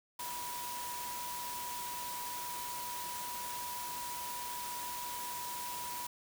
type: tone in noise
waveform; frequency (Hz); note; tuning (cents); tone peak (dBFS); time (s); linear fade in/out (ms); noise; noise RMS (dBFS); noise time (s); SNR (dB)
sine; 973; B5; -26; -41; 0.19-6.07; 5; white; -43; 0.19-6.07; -1
effects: none